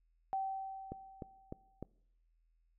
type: tone with exponential decay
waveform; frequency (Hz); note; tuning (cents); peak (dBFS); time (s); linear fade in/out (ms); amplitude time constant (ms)
sine; 772; G5; -27; -32; 0.33-1.85; 0; 330
type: click train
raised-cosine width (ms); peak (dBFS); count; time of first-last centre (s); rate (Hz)
2; -28; 4; 0.92-1.826; 3.31
effects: noise-tail reverb RT60 0.7 s tail -24 dB re dry + added 41 Hz sine -70 dBFS peak until 2.78 s